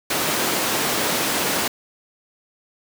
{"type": "high-pass noise", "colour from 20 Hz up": "pink", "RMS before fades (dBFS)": -22, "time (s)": [0.1, 1.68], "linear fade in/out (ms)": 5, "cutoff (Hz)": 240, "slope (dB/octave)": 12, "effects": []}